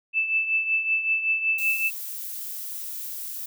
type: tone with tremolo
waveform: sine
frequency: 2637 Hz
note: E7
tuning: in tune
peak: -18 dBFS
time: 0.13-1.91 s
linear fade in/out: 50 ms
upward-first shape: triangle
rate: 5.3 Hz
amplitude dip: 70%
type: noise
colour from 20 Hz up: violet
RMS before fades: -34 dBFS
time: 1.58-3.46 s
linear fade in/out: 5 ms
effects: none